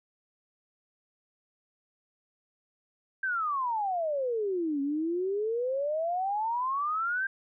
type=exponential two-way sweep; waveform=sine; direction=down then up; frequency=1600 to 274 to 1600 Hz; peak=-27 dBFS; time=3.23-7.27 s; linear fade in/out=5 ms; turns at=4.81 s; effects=none